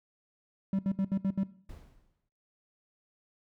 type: tone bursts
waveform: triangle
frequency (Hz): 193.4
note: G3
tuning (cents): -23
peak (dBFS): -24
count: 6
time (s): 0.73-1.434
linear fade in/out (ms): 2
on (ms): 59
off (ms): 70
type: noise with exponential decay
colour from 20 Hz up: brown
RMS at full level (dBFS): -44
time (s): 1.69-2.29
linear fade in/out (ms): 5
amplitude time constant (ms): 130
effects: noise-tail reverb RT60 0.6 s tail -18 dB re dry